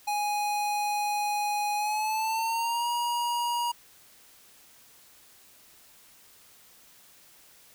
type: tone with pitch glide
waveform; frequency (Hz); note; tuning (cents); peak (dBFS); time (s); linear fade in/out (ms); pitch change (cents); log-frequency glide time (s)
square; 830 to 953.4; G#5 to A#5; -1 to +39; -27; 0.07-3.72; 10; +240; 1.75-2.88
effects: white hiss -56 dBFS RMS until 7.74 s